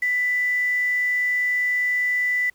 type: tone with quantisation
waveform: sine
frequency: 1985 Hz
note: B6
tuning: 8 cents sharp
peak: -19 dBFS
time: 0.02-2.5 s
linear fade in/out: 5 ms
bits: 7
effects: pink hiss -63 dBFS RMS until 2.54 s